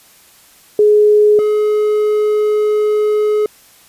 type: tone pair in turn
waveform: sine / triangle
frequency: 420 / 423.2 Hz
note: G#4 / G#4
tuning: +19 / +33 cents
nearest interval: unison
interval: 14 cents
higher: second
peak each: -6 / -9 dBFS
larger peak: first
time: 0.79-1.39 / 1.39-3.46 s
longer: second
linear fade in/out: 2 ms
effects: white hiss -46 dBFS RMS until 3.88 s + resampled to 32000 Hz